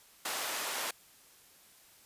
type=high-pass noise; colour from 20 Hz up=pink; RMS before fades=-36 dBFS; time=0.25-0.91 s; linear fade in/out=5 ms; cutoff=660 Hz; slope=12 dB/octave; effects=white hiss -60 dBFS RMS until 2.05 s + resampled to 32000 Hz